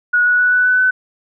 sine tone with pitch steps, 1457 / 1467.1 / 1477.3 / 1487.6 / 1498 / 1508.4 Hz, F#6 / F#6 / F#6 / F#6 / F#6 / F#6, -27 / -15 / -3 / +9 / +21 / +33 cents, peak -10 dBFS, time 0.13-0.91 s, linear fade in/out 10 ms, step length 130 ms, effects none

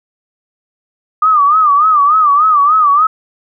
sine tone with vibrato, 1205 Hz, D6, 44 cents sharp, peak -6 dBFS, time 1.22-3.07 s, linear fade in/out 5 ms, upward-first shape sine, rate 3.4 Hz, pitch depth 120 cents each way, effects none

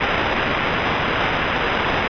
white noise with sample-and-hold, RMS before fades -20 dBFS, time 0-2.08 s, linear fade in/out 10 ms, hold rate 4410 Hz, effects resampled to 11025 Hz

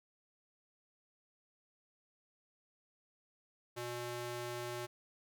square tone with high-pass filter, 120.8 Hz, B2, 38 cents flat, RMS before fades -42 dBFS, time 3.76-4.87 s, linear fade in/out 20 ms, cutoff 290 Hz, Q 0.74, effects none

